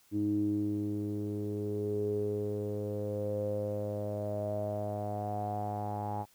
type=tone with low-pass filter sweep; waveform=sawtooth; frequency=103.83 Hz; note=G#2; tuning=in tune; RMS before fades=-34 dBFS; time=0.11-6.26 s; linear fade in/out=50 ms; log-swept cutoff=300 to 830 Hz; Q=10; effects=white hiss -65 dBFS RMS until 6.34 s